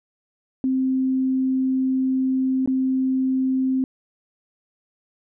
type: tone with dropouts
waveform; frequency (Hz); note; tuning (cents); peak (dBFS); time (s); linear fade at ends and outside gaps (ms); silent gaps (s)
sine; 261.6; C4; 0; -18; 0.64-3.84; 1; 2.66-2.675
effects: none